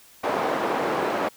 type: band-pass noise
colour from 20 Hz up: white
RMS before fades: -25 dBFS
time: 0.23-1.29 s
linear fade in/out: 10 ms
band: 290 to 820 Hz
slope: 12 dB/octave
effects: white hiss -52 dBFS RMS until 1.36 s